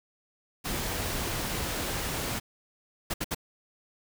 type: noise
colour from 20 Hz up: pink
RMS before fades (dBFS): -32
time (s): 0.64-2.4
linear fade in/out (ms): 20
type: noise bursts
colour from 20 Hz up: pink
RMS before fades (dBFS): -30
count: 3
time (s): 3.1-3.348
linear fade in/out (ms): 10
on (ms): 40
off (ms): 64
effects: none